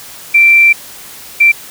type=tone bursts at uneven times; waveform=sine; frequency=2349 Hz; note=D7; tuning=in tune; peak=-3 dBFS; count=2; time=0.34-0.73 / 1.4-1.52 s; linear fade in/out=10 ms; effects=white hiss -32 dBFS RMS until 1.7 s